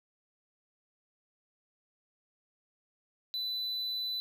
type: tone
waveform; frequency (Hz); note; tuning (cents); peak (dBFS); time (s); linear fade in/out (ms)
triangle; 3994; B7; +19; -31; 3.34-4.2; 0
effects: none